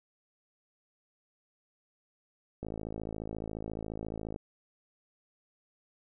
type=click train; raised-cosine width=2 ms; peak=-25 dBFS; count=95; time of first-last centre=2.63-4.361 s; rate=54.3 Hz; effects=none